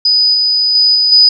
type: tone with level steps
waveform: sine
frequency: 4978 Hz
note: D#8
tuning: in tune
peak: -7 / -9 / -6 / -8 / -3 dBFS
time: 0.05-1.29 s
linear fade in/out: 5 ms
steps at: 0.34 / 0.75 / 0.95 / 1.12 s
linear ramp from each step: 2 ms
effects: none